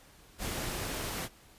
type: noise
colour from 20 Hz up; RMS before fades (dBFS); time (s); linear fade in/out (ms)
pink; -36; 0.38-1.29; 50
effects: pink hiss -58 dBFS RMS until 1.58 s + resampled to 32000 Hz